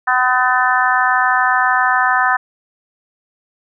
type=harmonic tone; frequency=252.8 Hz; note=B3; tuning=41 cents sharp; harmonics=3 / 4 / 5 / 6 / 7; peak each=-18 / -18 / -18 / -18 / -18 dBFS; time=0.07-2.37 s; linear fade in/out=10 ms; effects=none